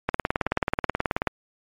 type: click train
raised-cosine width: 0.5 ms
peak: -7 dBFS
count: 23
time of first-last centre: 0.09-1.273 s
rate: 18.6 Hz
effects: MP3 64 kbps